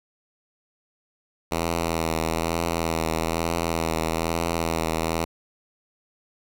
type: tone with vibrato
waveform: 5% pulse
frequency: 82.3 Hz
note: E2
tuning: 2 cents flat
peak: -12 dBFS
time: 1.51-5.25 s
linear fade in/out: 10 ms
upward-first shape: triangle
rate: 1.1 Hz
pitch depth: 41 cents each way
effects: none